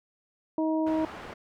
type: harmonic tone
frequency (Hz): 316.4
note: D#4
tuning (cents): +29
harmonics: 1 / 2 / 3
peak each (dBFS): -25 / -31 / -35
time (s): 0.58-1.05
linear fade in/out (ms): 2
type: low-pass noise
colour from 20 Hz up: white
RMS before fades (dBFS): -42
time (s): 0.86-1.34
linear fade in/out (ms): 10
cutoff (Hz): 1300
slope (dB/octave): 12
effects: none